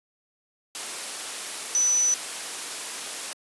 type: tone in noise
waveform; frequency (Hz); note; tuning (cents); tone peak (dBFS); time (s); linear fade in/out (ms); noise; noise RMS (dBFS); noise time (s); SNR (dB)
sine; 5980; F#8; +17; -19; 1.75-2.14; 0; white; -33; 0.75-3.33; +11
effects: high-pass 300 Hz 12 dB/octave + resampled to 24000 Hz